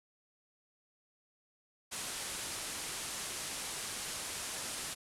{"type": "low-pass noise", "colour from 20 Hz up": "white", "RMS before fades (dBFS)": -41, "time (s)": [1.91, 4.95], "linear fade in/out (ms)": 20, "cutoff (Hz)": 11000, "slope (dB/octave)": 48, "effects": []}